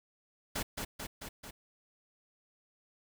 pink noise with echo, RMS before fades -35 dBFS, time 0.55-0.63 s, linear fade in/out 10 ms, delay 220 ms, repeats 4, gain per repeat -3 dB, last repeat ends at 1.51 s, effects none

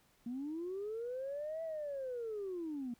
sine linear two-way sweep, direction up then down, 230.4 to 659.3 to 230.4 Hz, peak -37 dBFS, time 0.26-2.94 s, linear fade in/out 5 ms, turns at 1.63 s, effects tanh soft clip ceiling -34 dBFS + pink hiss -70 dBFS RMS until 2.99 s

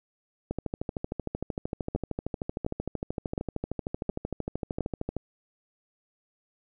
two click trains, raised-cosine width 2 ms, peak -15 / -17 dBFS, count 5 / 62, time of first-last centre 1.95-4.807 / 0.51-5.166 s, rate 1.4 / 13.1 Hz, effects none

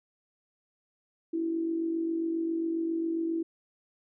sine tone with amplitude modulation, 329.6 Hz, E4, in tune, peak -25 dBFS, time 1.33-3.43 s, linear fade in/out 10 ms, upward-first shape sine, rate 47.4 Hz, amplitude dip 50%, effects none

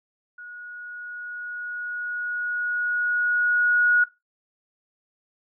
sine tone with level ramp, 1453 Hz, F#6, 32 cents flat, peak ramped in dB -38 to -15 dBFS, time 0.38-4.04 s, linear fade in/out 5 ms, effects noise-tail reverb RT60 0.2 s tail -17 dB re dry

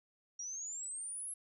sine exponential sweep, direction up, 5650 to 11060 Hz, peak -40 dBFS, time 0.39-1.34 s, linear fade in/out 5 ms, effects none

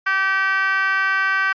10% pulse tone with high-pass filter, 385.7 Hz, G4, 28 cents flat, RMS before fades -19 dBFS, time 0.06-1.53 s, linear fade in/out 10 ms, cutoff 1400 Hz, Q 5, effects resampled to 11025 Hz

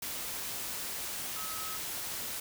sine tone in noise, 1280 Hz, D#6, 49 cents sharp, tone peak -43 dBFS, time 1.36-1.77 s, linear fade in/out 5 ms, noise white, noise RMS -38 dBFS, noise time 0.02-2.4 s, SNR -8 dB, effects none

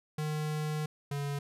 square tone pair in turn, 152.7 / 142.37 Hz, D#3 / C#3, -32 / +47 cents, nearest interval minor second, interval 121 cents, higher first, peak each -32 / -33 dBFS, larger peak first, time 0.18-0.86 / 1.11-1.39 s, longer first, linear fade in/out 5 ms, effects resampled to 32000 Hz

